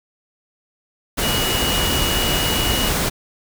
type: tone in noise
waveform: sine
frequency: 2907 Hz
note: F#7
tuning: 31 cents flat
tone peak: -23 dBFS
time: 1.22-2.9 s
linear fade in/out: 20 ms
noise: pink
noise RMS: -20 dBFS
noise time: 1.17-3.1 s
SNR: -6 dB
effects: none